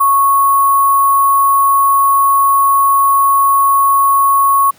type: tone with sample-and-hold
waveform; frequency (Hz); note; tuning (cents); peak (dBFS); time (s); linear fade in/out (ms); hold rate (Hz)
sine; 1103; C#6; -9; -7; 0-4.71; 10; 11025
effects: pink hiss -46 dBFS RMS until 4.78 s + high-pass 150 Hz 12 dB/octave